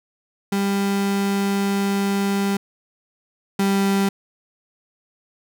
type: tone pair in turn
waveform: 35% pulse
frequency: 198.5 / 196.79 Hz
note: G3 / G3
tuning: +22 / +7 cents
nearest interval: unison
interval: 15 cents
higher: first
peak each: -17 / -15 dBFS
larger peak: second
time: 0.52-2.57 / 3.59-4.09 s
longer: first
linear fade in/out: 5 ms
effects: none